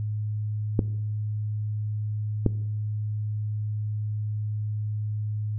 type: clicks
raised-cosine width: 3 ms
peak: -7 dBFS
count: 2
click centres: 0.792 / 2.463 s
effects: noise-tail reverb RT60 0.9 s tail -18 dB re dry + added 106 Hz sine -26 dBFS peak until 5.58 s